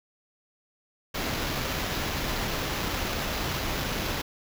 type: noise with sample-and-hold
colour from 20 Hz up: pink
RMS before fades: -30 dBFS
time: 1.14-4.22 s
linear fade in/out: 10 ms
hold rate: 8820 Hz
effects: none